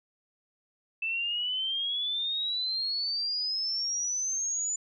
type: exponential sweep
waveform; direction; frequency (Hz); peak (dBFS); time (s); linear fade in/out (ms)
sine; up; 2637 to 7040; -28; 1.02-4.76; 5
effects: none